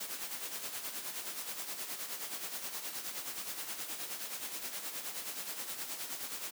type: noise with tremolo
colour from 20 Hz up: white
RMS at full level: -39 dBFS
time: 0-6.51 s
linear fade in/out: 10 ms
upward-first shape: sine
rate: 9.5 Hz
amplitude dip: 55%
effects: high-pass 200 Hz 12 dB/octave